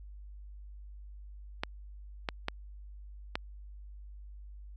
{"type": "clicks", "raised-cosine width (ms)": 0.3, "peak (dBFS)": -15, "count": 4, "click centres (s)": [1.635, 2.288, 2.484, 3.355], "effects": ["added 50 Hz sine -45 dBFS peak until 4.76 s"]}